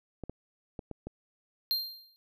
clicks, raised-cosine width 2 ms, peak -25 dBFS, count 5, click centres 0.237 / 0.296 / 0.792 / 0.913 / 1.07 s
square tone with exponential decay, 4186 Hz, C8, in tune, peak -25 dBFS, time 1.71-2.16 s, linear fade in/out 0 ms, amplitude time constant 96 ms
effects none

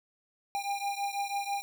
square beating tone pair, 800 / 806.1 Hz, G5 / G5, +35 / +48 cents, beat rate 6.1 Hz, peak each -34 / -36 dBFS, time 0.55-1.62 s, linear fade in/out 0 ms, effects none

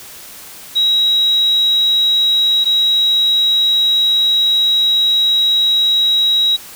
sine tone pair in turn, 3840 / 3840 Hz, B7 / B7, -49 / -49 cents, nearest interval unison, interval 0 cents, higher neither, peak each -10 dBFS, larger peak neither, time 0.75-2.65 / 2.65-6.57 s, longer second, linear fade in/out 20 ms, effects white hiss -35 dBFS RMS until 6.75 s

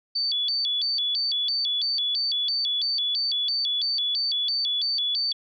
sine tone with vibrato, 3951 Hz, B7, in tune, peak -22 dBFS, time 0.15-5.33 s, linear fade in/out 10 ms, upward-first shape square, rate 3 Hz, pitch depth 250 cents each way, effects MP3 96 kbps

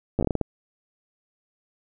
slowing click train, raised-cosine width 2 ms, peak -10 dBFS, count 9, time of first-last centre 0.19-0.413 s, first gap 9 ms, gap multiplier 1.31, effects none

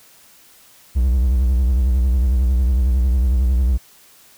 triangle tone with vibrato, 63.1 Hz, B1, 38 cents sharp, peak -11 dBFS, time 0.95-3.78 s, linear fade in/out 20 ms, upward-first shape sine, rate 11 Hz, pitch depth 130 cents each way, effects white hiss -49 dBFS RMS until 4.37 s

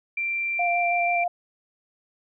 sine tone, 2359 Hz, D7, 7 cents sharp, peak -24 dBFS, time 0.17-1.24 s, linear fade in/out 5 ms
sine tone with vibrato, 698.5 Hz, F5, in tune, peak -22 dBFS, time 0.59-1.28 s, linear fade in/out 5 ms, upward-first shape square, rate 6.2 Hz, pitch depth 12 cents each way
effects none

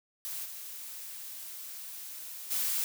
blue noise with level steps, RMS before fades -38 / -43 / -31 dBFS, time 0.25-2.84 s, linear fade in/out 0 ms, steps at 0.44 / 2.5 s, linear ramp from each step 20 ms, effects none

